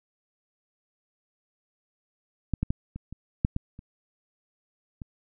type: clicks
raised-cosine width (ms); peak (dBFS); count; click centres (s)
5; -13 / -13 / -13 / -24 / -26 / -9 / -15 / -30 / -25; 9; 2.537 / 2.63 / 2.705 / 2.96 / 3.126 / 3.449 / 3.564 / 3.791 / 5.018
effects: none